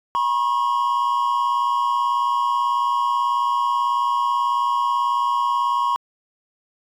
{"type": "tone pair together", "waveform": "triangle", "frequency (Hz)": [966, 1084.3], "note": ["B5", "C#6"], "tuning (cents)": [-39, -39], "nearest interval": "major second", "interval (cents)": 200, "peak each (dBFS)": -18, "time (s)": [0.15, 5.96], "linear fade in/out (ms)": 0, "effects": ["tanh soft clip ceiling -10 dBFS"]}